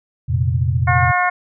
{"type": "chord", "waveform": "sine", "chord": "F suspended fourth", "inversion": "none", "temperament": "just", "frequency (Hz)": [87.31, 116.41, 130.96], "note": ["F2", "Bb2", "C3"], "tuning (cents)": [0, -2, 2], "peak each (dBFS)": -19, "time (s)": [0.28, 1.12], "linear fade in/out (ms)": 20}
{"type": "harmonic tone", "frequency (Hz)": 359.6, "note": "F#4", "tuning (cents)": -49, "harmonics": [2, 3, 4, 5, 6], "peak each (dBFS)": [-18, -20, -21, -22, -23], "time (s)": [0.87, 1.3], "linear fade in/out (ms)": 10}
{"effects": []}